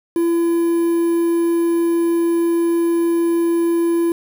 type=tone with quantisation; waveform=triangle; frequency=337.6 Hz; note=E4; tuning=41 cents sharp; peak=-12 dBFS; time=0.16-4.12 s; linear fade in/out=2 ms; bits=6; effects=none